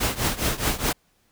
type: noise with tremolo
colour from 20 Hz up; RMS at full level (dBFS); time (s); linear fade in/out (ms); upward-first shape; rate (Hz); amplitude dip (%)
pink; -21; 0-0.93; 10; triangle; 4.8; 90
effects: pink hiss -65 dBFS RMS until 1.31 s